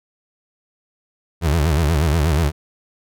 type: tone with vibrato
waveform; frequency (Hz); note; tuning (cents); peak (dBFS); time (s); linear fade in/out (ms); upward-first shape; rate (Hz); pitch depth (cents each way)
30% pulse; 77.78; D#2; 0; -12; 1.41-2.52; 50; sine; 8.3; 170
effects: none